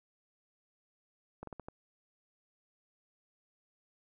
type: slowing click train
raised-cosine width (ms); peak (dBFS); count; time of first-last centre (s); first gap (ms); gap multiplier
1; -29; 5; 1.43-1.685; 43; 1.27
effects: none